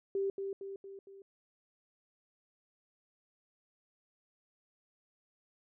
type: tone with echo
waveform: sine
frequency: 392 Hz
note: G4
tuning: in tune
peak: -30 dBFS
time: 0.15-0.3 s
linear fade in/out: 2 ms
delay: 230 ms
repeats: 4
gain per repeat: -5 dB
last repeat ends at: 1.22 s
effects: none